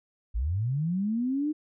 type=linear sweep; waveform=sine; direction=up; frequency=48.16 to 311.1 Hz; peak=-25 dBFS; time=0.34-1.53 s; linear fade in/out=20 ms; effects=none